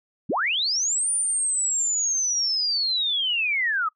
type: linear two-way sweep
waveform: sine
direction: up then down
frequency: 113.3 to 9397 to 1222 Hz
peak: -21 dBFS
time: 0.29-3.89 s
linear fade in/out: 10 ms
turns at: 1.11 s
effects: noise-tail reverb RT60 0.1 s tail -23 dB re dry